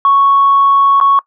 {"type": "tone with dropouts", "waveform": "sine", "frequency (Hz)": 1108.7, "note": "C#6", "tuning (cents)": 0, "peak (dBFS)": -5, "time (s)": [0.05, 1.19], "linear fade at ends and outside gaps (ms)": 1, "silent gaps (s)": [1.001, 1.011], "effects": ["noise-tail reverb RT60 0.1 s tail -21 dB re dry", "tanh soft clip ceiling -1 dBFS"]}